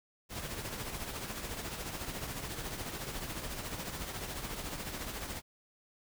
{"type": "noise with tremolo", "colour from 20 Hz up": "pink", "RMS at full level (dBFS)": -38, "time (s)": [0.29, 5.42], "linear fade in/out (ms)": 50, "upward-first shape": "triangle", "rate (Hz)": 14, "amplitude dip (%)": 55, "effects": []}